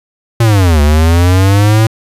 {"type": "linear two-way sweep", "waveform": "square", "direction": "down then up", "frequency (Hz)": [118.8, 72, 112.5], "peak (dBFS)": -6, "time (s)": [0.4, 1.87], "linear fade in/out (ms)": 5, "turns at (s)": 0.81, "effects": ["resampled to 32000 Hz"]}